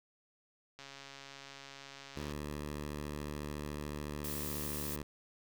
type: click train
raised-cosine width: 0.2 ms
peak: -32 dBFS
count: 212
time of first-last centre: 0.79-2.319 s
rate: 138 Hz
type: tone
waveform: 10% pulse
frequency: 73.9 Hz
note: D2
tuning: 11 cents sharp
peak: -31 dBFS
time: 2.16-5.03 s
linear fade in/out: 5 ms
type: noise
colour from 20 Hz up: blue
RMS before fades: -42 dBFS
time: 4.24-4.96 s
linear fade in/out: 5 ms
effects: none